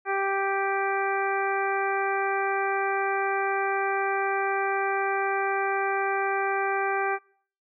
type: harmonic tone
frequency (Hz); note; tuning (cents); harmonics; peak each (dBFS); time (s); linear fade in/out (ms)
392; G4; 0; 1 / 2 / 3 / 4 / 5 / 6; -29 / -28 / -32 / -31 / -36 / -36; 0.05-7.19; 50
effects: noise-tail reverb RT60 0.5 s tail -22 dB re dry